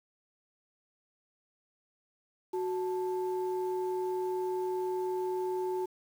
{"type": "tone pair together", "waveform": "sine", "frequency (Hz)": [369.2, 880], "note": ["F#4", "A5"], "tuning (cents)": [-4, 0], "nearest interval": "octave + minor third", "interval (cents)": 1504, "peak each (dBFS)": [-30, -37], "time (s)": [2.53, 5.86], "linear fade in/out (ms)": 10, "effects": ["tanh soft clip ceiling -23 dBFS", "9-bit"]}